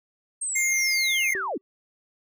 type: linear sweep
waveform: sine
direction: down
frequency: 8610 to 209.3 Hz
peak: -26 dBFS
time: 0.41-1.58 s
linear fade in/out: 10 ms
type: tone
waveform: square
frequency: 2118 Hz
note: C7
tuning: 21 cents sharp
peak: -23 dBFS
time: 0.55-1.34 s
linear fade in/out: 10 ms
type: tone with exponential decay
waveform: triangle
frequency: 386.3 Hz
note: G4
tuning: 25 cents flat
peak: -27 dBFS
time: 1.35-1.61 s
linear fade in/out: 0 ms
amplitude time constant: 55 ms
effects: none